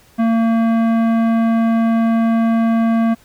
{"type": "tone with tanh clipping", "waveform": "sine", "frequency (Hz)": 227.6, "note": "A#3", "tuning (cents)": -41, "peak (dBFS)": -14, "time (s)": [0.18, 3.15], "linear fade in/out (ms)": 20, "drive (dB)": 15, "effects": ["pink hiss -50 dBFS RMS until 3.24 s"]}